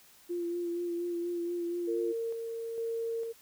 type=tone with vibrato; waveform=sine; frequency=345.9 Hz; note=F4; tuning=17 cents flat; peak=-31 dBFS; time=0.29-2.13 s; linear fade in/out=20 ms; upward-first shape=sine; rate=4.2 Hz; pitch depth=22 cents each way
type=tone with tremolo; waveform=sine; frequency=458.1 Hz; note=A#4; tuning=30 cents flat; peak=-31 dBFS; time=1.87-3.33 s; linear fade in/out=20 ms; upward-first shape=square; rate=1.1 Hz; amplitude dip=35%
effects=white hiss -59 dBFS RMS until 3.41 s